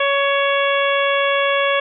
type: harmonic tone with a mistuned harmonic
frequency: 559 Hz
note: C#5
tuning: 14 cents sharp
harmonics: 1 / 2 / 3 / 4 / 5 / 6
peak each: -18 / -21 / -23 / -24 / -25 / -26 dBFS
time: 0-1.8 s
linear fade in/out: 5 ms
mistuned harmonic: 5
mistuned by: -32 cents
effects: none